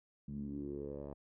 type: tone with low-pass filter sweep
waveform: 10% pulse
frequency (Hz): 70.9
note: C#2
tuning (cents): +40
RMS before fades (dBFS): -43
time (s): 0.28-1.14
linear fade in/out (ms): 5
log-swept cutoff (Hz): 180 to 710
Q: 4.9
effects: none